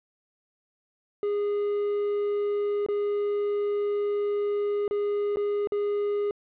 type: tone with dropouts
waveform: triangle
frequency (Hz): 410.7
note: G#4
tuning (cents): -19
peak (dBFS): -22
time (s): 1.23-6.31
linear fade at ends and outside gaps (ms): 1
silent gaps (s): 2.863-2.886 / 4.879-4.91 / 5.36-5.37 / 5.673-5.721
effects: resampled to 8000 Hz + 10-bit